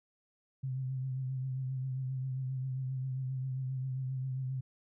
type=tone with vibrato; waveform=sine; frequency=130.81 Hz; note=C3; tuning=in tune; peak=-33 dBFS; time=0.63-4.61 s; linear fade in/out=10 ms; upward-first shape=triangle; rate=7.5 Hz; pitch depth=45 cents each way; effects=none